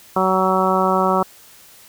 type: harmonic tone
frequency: 188 Hz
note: F#3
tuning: 28 cents sharp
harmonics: 1 / 2 / 3 / 4 / 5 / 6 / 7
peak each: -22 / -22 / -22 / -22 / -22 / -22 / -22 dBFS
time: 0.16-1.23 s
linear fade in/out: 5 ms
effects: white hiss -46 dBFS RMS until 1.88 s